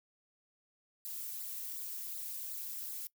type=noise with flanger; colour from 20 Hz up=violet; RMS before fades=-42 dBFS; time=1.05-3.07 s; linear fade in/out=0 ms; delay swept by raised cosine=0.32 to 3.52 ms; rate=2.7 Hz; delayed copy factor=-0.95; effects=noise-tail reverb RT60 0.1 s tail -21 dB re dry